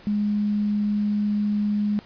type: tone with quantisation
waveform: sine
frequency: 207.7 Hz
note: G#3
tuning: in tune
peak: -20 dBFS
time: 0.07-1.99 s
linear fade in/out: 0 ms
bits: 8
effects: pink hiss -49 dBFS RMS until 2.05 s + resampled to 11025 Hz